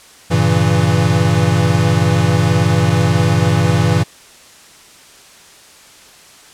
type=chord; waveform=square; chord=G diminished seventh; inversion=none; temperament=equal; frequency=98 / 116.54 / 138.59 / 164.81 Hz; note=G2 / Bb2 / Db3 / Fb3; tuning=0 / 0 / 0 / 0 cents; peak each=-17 / -17 / -20 / -16 dBFS; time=0.3-4.04 s; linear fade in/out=20 ms; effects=white hiss -42 dBFS RMS until 6.53 s + low-pass 9000 Hz 12 dB/octave